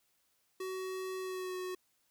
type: tone with pitch glide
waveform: square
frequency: 375.2 to 367.7 Hz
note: F#4 to F#4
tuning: +24 to -11 cents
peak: -38 dBFS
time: 0.6-1.75 s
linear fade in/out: 5 ms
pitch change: -35 cents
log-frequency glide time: 1.2-1.56 s
effects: white hiss -75 dBFS RMS until 2.1 s